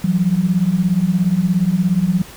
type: beating tone pair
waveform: sine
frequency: 170 / 187 Hz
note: F3 / F#3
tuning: -46 / +19 cents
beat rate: 17 Hz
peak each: -17 / -15 dBFS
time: 0.04-2.22 s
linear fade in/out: 5 ms
effects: pink hiss -38 dBFS RMS until 2.36 s